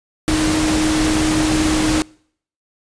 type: tone in noise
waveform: sine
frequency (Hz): 311.1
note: D#4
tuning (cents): 0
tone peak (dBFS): -16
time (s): 0.28-2.02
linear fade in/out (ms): 0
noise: pink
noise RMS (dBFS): -20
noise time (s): 0.28-2.02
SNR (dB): +1
effects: noise-tail reverb RT60 0.6 s tail -25 dB re dry + resampled to 22050 Hz